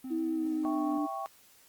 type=tone with vibrato; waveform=triangle; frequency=255.7 Hz; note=C4; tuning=40 cents flat; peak=-35 dBFS; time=0.04-0.98 s; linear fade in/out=5 ms; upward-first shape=sine; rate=7.5 Hz; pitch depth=39 cents each way
type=tone with pitch glide; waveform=sine; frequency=324.2 to 297.3 Hz; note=E4 to D4; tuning=-29 to +21 cents; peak=-29 dBFS; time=0.1-1.07 s; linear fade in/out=20 ms; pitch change=-150 cents; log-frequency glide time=0.27-0.94 s
type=chord; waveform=sine; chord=C# diminished; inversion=first; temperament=equal; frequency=659.3 / 784 / 1108.7 Hz; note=E5 / G5 / C#6; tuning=0 / 0 / 0 cents; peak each=-40 / -37 / -38 dBFS; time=0.65-1.26 s; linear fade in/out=0 ms
effects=white hiss -60 dBFS RMS until 1.68 s + Opus 32 kbps